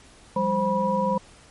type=tone cluster; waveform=sine; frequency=177.2 / 199.5 / 523 / 975 Hz; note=F3 / G3 / C5 / B5; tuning=+25 / +31 / -1 / -23 cents; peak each=-32 / -26 / -25 / -24 dBFS; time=0.36-1.18 s; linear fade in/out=5 ms; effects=pink hiss -51 dBFS RMS until 1.5 s + MP3 48 kbps